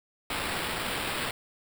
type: noise with sample-and-hold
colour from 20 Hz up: violet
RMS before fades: -32 dBFS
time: 0.3-1.31 s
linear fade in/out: 2 ms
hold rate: 6300 Hz
effects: none